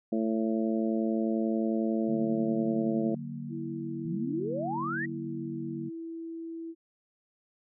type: harmonic tone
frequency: 111.2 Hz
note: A2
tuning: 19 cents sharp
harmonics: 2 / 3 / 4 / 5 / 6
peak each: -28 / -31 / -37 / -37 / -38 dBFS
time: 0.12-3.15 s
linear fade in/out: 5 ms
type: chord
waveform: sine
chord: D augmented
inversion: none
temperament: equal with one note detuned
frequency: 146.83 / 185.85 / 233.1 Hz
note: D3 / F#3 / A#3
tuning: 0 / +8 / 0 cents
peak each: -39 / -43 / -38 dBFS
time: 2.07-5.9 s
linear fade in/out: 20 ms
type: tone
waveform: sine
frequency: 329.6 Hz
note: E4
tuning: in tune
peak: -36 dBFS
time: 3.49-6.75 s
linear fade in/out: 50 ms
type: exponential sweep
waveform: sine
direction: up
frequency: 146.83 to 1963 Hz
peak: -31 dBFS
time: 4.05-5.06 s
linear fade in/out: 10 ms
effects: none